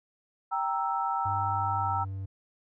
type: chord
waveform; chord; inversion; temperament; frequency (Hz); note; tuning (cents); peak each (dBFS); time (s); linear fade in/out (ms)
sine; E diminished; first; equal; 784 / 932.3 / 1318.5; G5 / Bb5 / E6; 0 / 0 / 0; -31; 0.51-2.05; 20
type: tone with pitch glide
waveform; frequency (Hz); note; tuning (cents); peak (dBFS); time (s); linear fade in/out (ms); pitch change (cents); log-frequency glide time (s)
triangle; 99.9 to 96.66; G2 to G2; +33 to -24; -31; 1.25-2.26; 10; -57; 1.79-1.92
effects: none